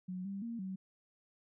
sine tone with pitch steps, 183.4 / 197 / 232.3 / 189.4 Hz, F#3 / G3 / A#3 / F#3, -15 / +9 / -6 / +41 cents, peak -38 dBFS, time 0.08-0.76 s, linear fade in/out 10 ms, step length 170 ms, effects none

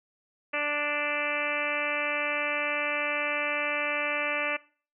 harmonic tone, 293.7 Hz, D4, in tune, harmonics 1 / 2 / 3 / 4 / 5 / 6 / 7 / 8 / 9 / 10, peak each -41 / -33 / -41 / -36 / -38 / -36 / -35 / -34 / -34 / -45 dBFS, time 0.53-4.57 s, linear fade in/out 10 ms, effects noise-tail reverb RT60 0.4 s tail -20 dB re dry

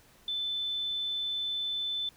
sine tone, 3520 Hz, A7, in tune, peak -30 dBFS, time 0.28-2.09 s, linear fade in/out 2 ms, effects pink hiss -60 dBFS RMS until 2.16 s

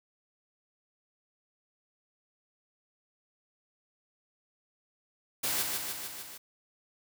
white noise with echo, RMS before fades -31 dBFS, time 5.43-5.63 s, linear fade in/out 10 ms, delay 150 ms, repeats 5, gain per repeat -3 dB, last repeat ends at 6.38 s, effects none

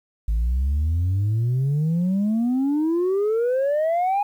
sine exponential sweep, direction up, 52.3 to 830.6 Hz, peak -16 dBFS, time 0.28-4.23 s, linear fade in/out 5 ms, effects tanh soft clip ceiling -17 dBFS + 9-bit

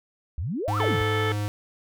sine exponential two-way sweep, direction up then down, 65.5 to 1396 to 65.5 Hz, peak -26 dBFS, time 0.38-1.02 s, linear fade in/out 0 ms, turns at 0.78 s
square tone, 103.83 Hz, G#2, in tune, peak -26 dBFS, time 0.68-1.48 s, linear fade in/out 0 ms
harmonic tone, 437.5 Hz, A4, 10 cents flat, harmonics 1 / 2 / 3 / 4 / 5 / 7 / 8, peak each -27 / -35 / -31 / -32 / -34 / -37 / -40 dBFS, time 0.8-1.32 s, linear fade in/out 0 ms
effects none

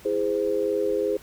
sine chord, E augmented, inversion none, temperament just, 329.6 / 412 / 515 Hz, E4 / G#4 / B#4, 0 / -14 / -28 cents, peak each -30 / -24 / -26 dBFS, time 0.05-1.17 s, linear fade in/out 5 ms, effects pink hiss -49 dBFS RMS until 1.22 s

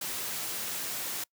white noise, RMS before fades -35 dBFS, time 0.01-1.24 s, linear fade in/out 5 ms, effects noise-tail reverb RT60 0.1 s tail -25 dB re dry + high-pass 100 Hz 12 dB/octave

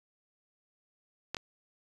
clicks, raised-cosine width 0.2 ms, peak -16 / -20 dBFS, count 2, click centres 1.346 / 1.368 s, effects resampled to 24000 Hz

